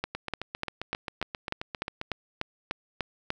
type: two click trains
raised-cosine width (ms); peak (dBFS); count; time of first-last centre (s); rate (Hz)
0.3; -13 / -17; 12 / 15; 0.04-3.304 / 0.15-2.014; 3.37 / 7.51
effects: none